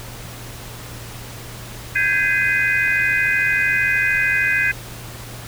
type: chord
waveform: sine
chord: Ab major seventh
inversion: third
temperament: equal with one note detuned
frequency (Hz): 1568 / 1661.2 / 2046 / 2489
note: G6 / Ab6 / C7 / Eb7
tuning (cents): 0 / 0 / -39 / 0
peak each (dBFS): -21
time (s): 1.95-4.72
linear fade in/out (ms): 10
effects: added 117 Hz sine -36 dBFS peak until 5.47 s + pink hiss -36 dBFS RMS until 5.47 s